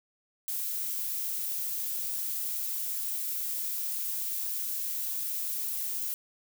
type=noise; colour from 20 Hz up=violet; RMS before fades=-33 dBFS; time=0.48-6.14 s; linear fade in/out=0 ms; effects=none